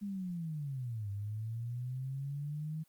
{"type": "linear two-way sweep", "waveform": "sine", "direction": "down then up", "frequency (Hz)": [206.5, 99, 159.2], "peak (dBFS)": -36, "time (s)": [0.01, 2.84], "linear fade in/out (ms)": 20, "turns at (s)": 1.1, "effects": ["white hiss -71 dBFS RMS until 2.88 s", "Opus 48 kbps"]}